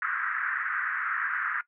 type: band-pass noise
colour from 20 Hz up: pink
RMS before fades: -30 dBFS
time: 0.02-1.61 s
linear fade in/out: 2 ms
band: 1300 to 1800 Hz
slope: 48 dB/octave
effects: noise-tail reverb RT60 0.1 s tail -18 dB re dry